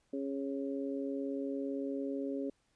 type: harmonic tone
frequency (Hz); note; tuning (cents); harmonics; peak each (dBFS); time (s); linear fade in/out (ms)
137.8; C#3; -10; 2 / 3 / 4; -36 / -40 / -42; 0.13-2.5; 5
effects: pink hiss -75 dBFS RMS until 2.75 s + resampled to 22050 Hz